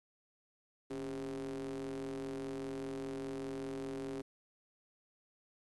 square ring-modulated tone, 63.1 Hz, B1, 38 cents sharp, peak -37 dBFS, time 0.9-4.22 s, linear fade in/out 10 ms, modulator 338 Hz, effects resampled to 24000 Hz + 11-bit

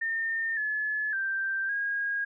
sine tone with pitch steps, 1815 / 1715 / 1571 / 1634 Hz, A#6 / A6 / G6 / G#6, -47 / -45 / +3 / -29 cents, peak -27 dBFS, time 0.01-2.25 s, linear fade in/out 10 ms, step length 560 ms, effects none

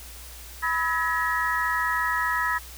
sine tone cluster, 988 / 1286 / 1684 / 1909 Hz, B5 / E6 / G#6 / A#6, 0 / -43 / +24 / +41 cents, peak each -28 dBFS, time 0.62-2.59 s, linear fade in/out 20 ms, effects added 60 Hz sine -43 dBFS peak until 2.77 s + white hiss -44 dBFS RMS until 2.77 s

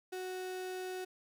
35% pulse tone, 370 Hz, F#4, in tune, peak -37 dBFS, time 0.12-1.05 s, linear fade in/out 10 ms, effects none

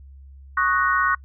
sine chord, D# minor seventh, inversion third, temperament equal, 1108.7 / 1244.5 / 1480 / 1864.7 Hz, C#6 / D#6 / F#6 / A#6, 0 / 0 / 0 / 0 cents, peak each -21 / -26 / -21 / -26 dBFS, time 0.57-1.15 s, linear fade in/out 5 ms, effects noise-tail reverb RT60 0.1 s tail -25 dB re dry + added 68 Hz sine -41 dBFS peak until 1.24 s

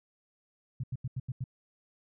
sine tone bursts, 127.6 Hz, C3, 43 cents flat, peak -31 dBFS, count 6, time 0.8-1.441 s, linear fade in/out 5 ms, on 36 ms, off 85 ms, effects none

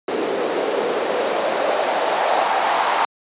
white noise with band-pass filter sweep, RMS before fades -20 dBFS, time 0.08-3.05 s, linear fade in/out 2 ms, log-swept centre 390 to 870 Hz, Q 2.8, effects high-pass 200 Hz 12 dB/octave + resampled to 8000 Hz

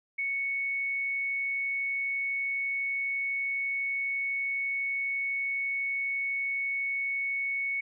sine tone, 2217 Hz, C#7, in tune, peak -28 dBFS, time 0.18-7.81 s, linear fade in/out 10 ms, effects none

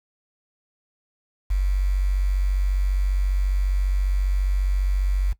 sine tone with quantisation, 47.36 Hz, F#1, 41 cents sharp, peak -18 dBFS, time 1.5-5.33 s, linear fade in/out 10 ms, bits 7, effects noise-tail reverb RT60 0.1 s tail -19 dB re dry

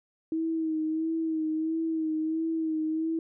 sine tone with vibrato, 319.2 Hz, D#4, 44 cents sharp, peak -26 dBFS, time 0.32-3.19 s, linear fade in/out 2 ms, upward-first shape sine, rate 1.5 Hz, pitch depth 36 cents each way, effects none

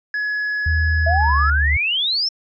triangle tone, 1691 Hz, G#6, 31 cents sharp, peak -18 dBFS, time 0.14-1.5 s, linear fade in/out 2 ms
sine tone with pitch glide, 79.8 to 73.18 Hz, D#2 to D2, +44 to -6 cents, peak -16 dBFS, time 0.66-1.77 s, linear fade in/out 5 ms, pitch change -150 cents, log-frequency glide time 1.15-1.28 s
sine exponential sweep, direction up, 644 to 5500 Hz, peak -17 dBFS, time 1.06-2.29 s, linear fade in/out 10 ms
effects resampled to 16000 Hz

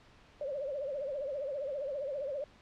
sine tone with vibrato, 559 Hz, C#5, 14 cents sharp, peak -34 dBFS, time 0.41-2.44 s, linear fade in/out 2 ms, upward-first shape triangle, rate 15 Hz, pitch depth 150 cents each way, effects pink hiss -60 dBFS RMS until 2.61 s + low-pass 4000 Hz 12 dB/octave

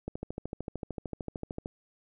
click train, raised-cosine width 2 ms, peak -22 dBFS, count 22, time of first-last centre 0.08-1.659 s, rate 13.3 Hz, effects none

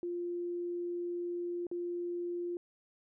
sine tone with dropouts, 349.2 Hz, F4, in tune, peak -34 dBFS, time 0.03-2.57 s, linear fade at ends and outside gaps 1 ms, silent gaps 1.668-1.714 s, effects none

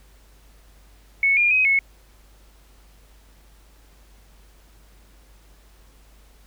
sine tone with pitch steps, 2207 / 2412 / 2525 / 2193 Hz, C#7 / D7 / D#7 / C#7, -8 / +46 / +25 / -19 cents, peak -15 dBFS, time 1.23-1.79 s, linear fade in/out 2 ms, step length 140 ms, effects added 50 Hz sine -50 dBFS peak until 6.46 s + pink hiss -57 dBFS RMS until 6.46 s

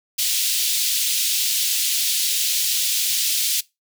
pink high-pass noise, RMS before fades -21 dBFS, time 0.18-3.61 s, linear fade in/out 10 ms, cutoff 3100 Hz, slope 24 dB/octave, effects noise-tail reverb RT60 0.2 s tail -21 dB re dry

